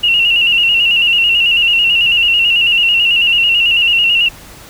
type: tone with vibrato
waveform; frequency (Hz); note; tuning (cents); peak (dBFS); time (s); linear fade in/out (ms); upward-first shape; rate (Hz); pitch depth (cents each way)
sine; 2794; F7; 0; -8; 0.03-4.29; 10; square; 9.1; 46
effects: added 50 Hz sine -42 dBFS peak until 4.69 s + pink hiss -36 dBFS RMS until 4.69 s